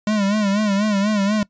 square tone with vibrato, 205.3 Hz, G#3, 20 cents flat, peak -17 dBFS, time 0.07-1.43 s, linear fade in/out 2 ms, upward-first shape sine, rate 4.1 Hz, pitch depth 90 cents each way, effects noise-tail reverb RT60 0.1 s tail -21 dB re dry + resampled to 16000 Hz

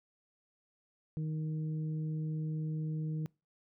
harmonic tone, 155.9 Hz, D#3, 4 cents sharp, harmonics 1 / 2 / 3, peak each -33 / -46 / -52 dBFS, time 1.17-3.26 s, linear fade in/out 0 ms, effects noise-tail reverb RT60 0.3 s tail -26 dB re dry

